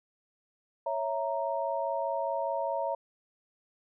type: chord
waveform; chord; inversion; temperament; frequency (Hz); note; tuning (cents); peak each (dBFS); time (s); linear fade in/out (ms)
sine; A# diminished; first; equal; 554.4 / 659.3 / 932.3; C#5 / E5 / A#5; 0 / 0 / 0; -33; 0.86-2.95; 5
effects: none